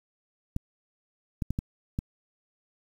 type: clicks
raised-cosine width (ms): 5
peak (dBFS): -16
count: 5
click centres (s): 0.564 / 1.422 / 1.506 / 1.589 / 1.989
effects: 8-bit